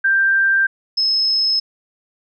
sine tone pair in turn, 1578 / 5184 Hz, G6 / E8, +11 / -30 cents, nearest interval octave + major sixth, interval 2059 cents, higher second, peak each -12 / -14 dBFS, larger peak first, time 0.04-0.67 / 0.97-1.6 s, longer neither, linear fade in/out 10 ms, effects none

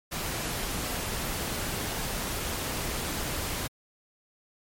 pink noise, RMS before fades -32 dBFS, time 0.11-3.68 s, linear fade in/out 20 ms, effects MP3 64 kbps

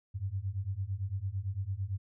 sine beating tone pair, 92.5 / 101.4 Hz, F#2 / G#2, 0 / -41 cents, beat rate 8.9 Hz, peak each -36 / -35 dBFS, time 0.14-1.98 s, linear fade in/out 20 ms, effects none

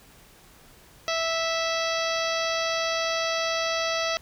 harmonic tone, 657 Hz, E5, 6 cents flat, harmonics 1 / 2 / 3 / 4 / 5 / 6 / 7 / 8 / 9, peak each -28 / -31 / -33 / -34 / -35 / -36 / -36 / -37 / -38 dBFS, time 1.08-4.17 s, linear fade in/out 0 ms, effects pink hiss -53 dBFS RMS until 4.21 s

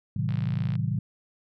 sine chord, A diminished seventh, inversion none, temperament just, 110 / 132 / 158.4 / 190.08 Hz, A2 / C3 / Eb3 / Gb3, 0 / +16 / +31 / +47 cents, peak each -29 / -29 / -30 / -33 dBFS, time 0.16-0.99 s, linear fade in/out 5 ms
click train, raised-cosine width 0.3 ms, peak -27 dBFS, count 29, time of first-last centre 0.29-0.754 s, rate 60.3 Hz
effects none

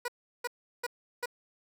15% pulse tone bursts, 486.2 Hz, B4, 27 cents flat, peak -25 dBFS, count 4, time 0.05-1.258 s, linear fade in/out 5 ms, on 32 ms, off 360 ms, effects none

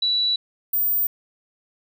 sine tone pair in turn, 3939 / 14718 Hz, B7 / A#9, -5 / -23 cents, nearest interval octave + major seventh, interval 2282 cents, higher second, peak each -18 dBFS, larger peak neither, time 0.02-0.36 / 0.73-1.07 s, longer neither, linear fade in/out 5 ms, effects none

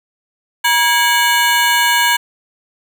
25% pulse ring-modulated tone, 1297 Hz, E6, 28 cents flat, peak -4 dBFS, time 0.64-2.17 s, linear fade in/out 10 ms, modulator 344 Hz, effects none

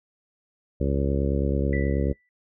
harmonic tone, 69.3 Hz, C#2, in tune, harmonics 1 / 2 / 3 / 4 / 5 / 6 / 7 / 8, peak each -25 / -28 / -30 / -31 / -32 / -33 / -33 / -34 dBFS, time 0.8-2.13 s, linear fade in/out 10 ms
sine tone with exponential decay, 1974 Hz, B6, 1 cent flat, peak -30 dBFS, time 1.73-2.29 s, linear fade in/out 1 ms, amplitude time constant 120 ms
effects noise-tail reverb RT60 0.1 s tail -21 dB re dry

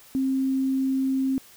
sine tone, 265.9 Hz, C4, 28 cents sharp, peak -21 dBFS, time 0.15-1.38 s, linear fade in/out 0 ms, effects white hiss -51 dBFS RMS until 1.56 s

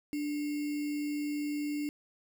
sine tone with sample-and-hold, 294.1 Hz, D4, 3 cents sharp, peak -31 dBFS, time 0.13-1.89 s, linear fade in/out 0 ms, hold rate 2450 Hz, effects none

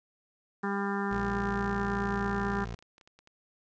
harmonic tone, 199.4 Hz, G3, 30 cents sharp, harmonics 1 / 2 / 4 / 5 / 6 / 7 / 8 / 9, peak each -32 / -35 / -38 / -39 / -40 / -40 / -41 / -42 dBFS, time 0.63-2.65 s, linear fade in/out 10 ms
20% pulse tone, 58.27 Hz, A#1, in tune, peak -31 dBFS, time 1.11-2.75 s, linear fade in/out 5 ms
clicks, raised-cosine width 0.2 ms, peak -38 dBFS, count 12, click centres 2.141 / 2.184 / 2.283 / 2.365 / 2.528 / 2.79 / 2.825 / 2.981 / 3.012 / 3.075 / 3.19 / 3.274 s
effects resampled to 16000 Hz + 10-bit

